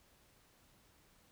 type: silence
effects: pink hiss -68 dBFS RMS until 1.31 s